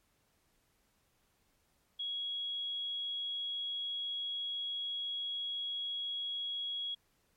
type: tone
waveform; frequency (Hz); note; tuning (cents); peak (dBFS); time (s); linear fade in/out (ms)
sine; 3322; G#7; 0; -35; 1.99-6.95; 10
effects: pink hiss -74 dBFS RMS until 7.36 s + MP3 64 kbps